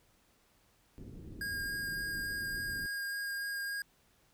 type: low-pass noise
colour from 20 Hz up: pink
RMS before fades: -47 dBFS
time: 0.98-2.86 s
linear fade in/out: 0 ms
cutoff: 370 Hz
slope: 24 dB/octave
type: tone with vibrato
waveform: square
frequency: 1623 Hz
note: G#6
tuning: 40 cents flat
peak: -36 dBFS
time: 1.41-3.82 s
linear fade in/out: 2 ms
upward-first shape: sine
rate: 3.5 Hz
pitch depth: 9 cents each way
effects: pink hiss -69 dBFS RMS until 4.33 s